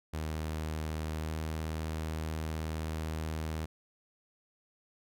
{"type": "tone with pitch glide", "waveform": "sawtooth", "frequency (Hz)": [78.2, 78.97], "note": ["D#2", "D#2"], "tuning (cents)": [9, 26], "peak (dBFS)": -30, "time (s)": [0.13, 3.66], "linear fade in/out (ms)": 10, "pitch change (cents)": 17, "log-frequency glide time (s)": [1.18, 1.33], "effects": []}